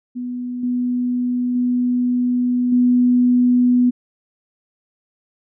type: tone with level steps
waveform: sine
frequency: 246.9 Hz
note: B3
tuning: in tune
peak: -23 / -17 / -15 / -11 dBFS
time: 0.15-3.91 s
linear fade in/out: 20 ms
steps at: 0.63 / 1.55 / 2.72 s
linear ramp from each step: 5 ms
effects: none